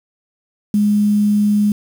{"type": "tone with quantisation", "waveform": "sine", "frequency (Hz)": 207.5, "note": "G#3", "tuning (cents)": -1, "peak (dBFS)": -11, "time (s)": [0.74, 1.72], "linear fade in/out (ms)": 2, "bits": 6, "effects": []}